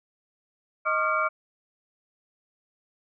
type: tone cluster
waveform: sine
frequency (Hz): 626 / 1094 / 1203 / 1383 / 2278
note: D#5 / C#6 / D6 / F6 / C#7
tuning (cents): +10 / -23 / +41 / -17 / +47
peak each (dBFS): -30 / -32 / -27 / -26 / -32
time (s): 0.85-1.29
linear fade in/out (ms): 20
effects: none